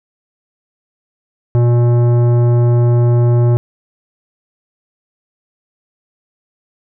sine tone with tanh clipping, 120 Hz, B2, 49 cents flat, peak -10 dBFS, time 1.55-3.57 s, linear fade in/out 0 ms, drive 14 dB, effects none

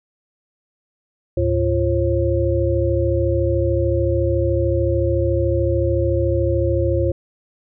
sine tone cluster, 73.6 / 107.3 / 345.4 / 539 Hz, D2 / A2 / F4 / C#5, +4 / -43 / -19 / -49 cents, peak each -21 dBFS, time 1.37-7.12 s, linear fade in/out 5 ms, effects none

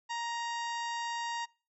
harmonic tone, 937 Hz, A#5, 9 cents sharp, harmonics 1 / 2 / 3 / 4 / 5 / 6 / 7 / 8, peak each -35 / -41 / -45 / -47 / -49 / -51 / -52 / -53 dBFS, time 0.09-1.46 s, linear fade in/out 20 ms, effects noise-tail reverb RT60 0.4 s tail -26 dB re dry

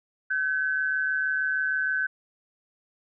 sine tone pair together, 1529 / 1675.4 Hz, G6 / G#6, -44 / +15 cents, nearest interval major second, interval 159 cents, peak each -24 / -32 dBFS, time 0.3-2.07 s, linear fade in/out 10 ms, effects none

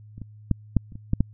clicks, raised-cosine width 5 ms, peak -28 / -23 / -8 / -6 / -29 / -26 / -9 / -7 dBFS, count 8, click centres 0.18 / 0.217 / 0.513 / 0.767 / 0.922 / 0.955 / 1.134 / 1.206 s, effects added 106 Hz sine -44 dBFS peak until 1.33 s

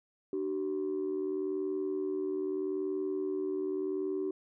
sine tone pair together, 299.2 / 380 Hz, D4 / F#4, +32 / +46 cents, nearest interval major third, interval 414 cents, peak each -35 / -31 dBFS, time 0.33-4.31 s, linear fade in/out 2 ms, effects tanh soft clip ceiling -26 dBFS

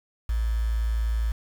sine tone with quantisation, 56 Hz, A1, 31 cents sharp, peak -22 dBFS, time 0.29-1.32 s, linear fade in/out 5 ms, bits 7, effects none

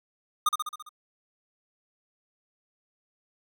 square tone with echo, 1224 Hz, D#6, 29 cents flat, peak -20 dBFS, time 0.46-0.49 s, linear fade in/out 5 ms, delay 67 ms, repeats 6, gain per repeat -4 dB, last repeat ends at 0.892 s, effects none

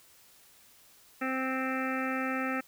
harmonic tone with a mistuned harmonic, 261.6 Hz, C4, in tune, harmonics 1 / 2 / 3 / 5 / 6 / 7 / 8 / 9 / 10, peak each -33 / -38 / -40 / -36 / -43 / -38 / -44 / -42 / -44 dBFS, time 1.21-2.61 s, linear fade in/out 10 ms, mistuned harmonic 10, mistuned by +20 cents, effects white hiss -59 dBFS RMS until 2.67 s

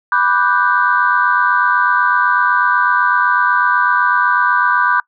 sine chord, G major seventh, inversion first, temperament equal, 987.8 / 1174.7 / 1480 / 1568 Hz, B5 / D6 / F#6 / G6, 0 / 0 / 0 / 0 cents, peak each -16 dBFS, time 0.12-5 s, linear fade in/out 2 ms, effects noise-tail reverb RT60 0.1 s tail -23 dB re dry + tanh soft clip ceiling 0 dBFS

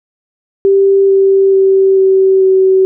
sine tone with pitch steps, 392 / 388.8 / 385.7 / 382.6 / 379.5 Hz, G4 / G4 / G4 / G4 / F#4, 0 / -14 / -28 / -42 / +44 cents, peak -5 dBFS, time 0.65-2.85 s, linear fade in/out 0 ms, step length 440 ms, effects none

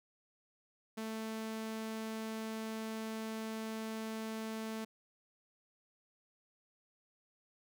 sawtooth tone, 221 Hz, A3, 8 cents sharp, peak -35 dBFS, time 0.97-4.85 s, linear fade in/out 10 ms, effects none

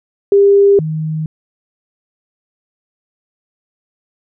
sine tone pair in turn, 400 / 156.74 Hz, G4 / D#3, +35 / +13 cents, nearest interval octave + major third, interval 1622 cents, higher first, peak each -5 / -16 dBFS, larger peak first, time 0.32-0.79 / 0.79-1.26 s, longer neither, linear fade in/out 2 ms, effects none

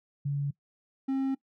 sine / triangle tone pair in turn, 142.1 / 268.2 Hz, C#3 / C4, +43 / +43 cents, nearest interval major seventh, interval 1100 cents, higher second, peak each -27 / -24 dBFS, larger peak second, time 0.25-0.51 / 1.08-1.35 s, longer second, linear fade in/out 10 ms, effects noise-tail reverb RT60 0.1 s tail -21 dB re dry

